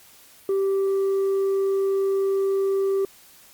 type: tone with tanh clipping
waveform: sine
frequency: 390 Hz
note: G4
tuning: 9 cents flat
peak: -20 dBFS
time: 0.49-3.05 s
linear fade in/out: 2 ms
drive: 2 dB
effects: white hiss -51 dBFS RMS until 3.53 s + Opus 48 kbps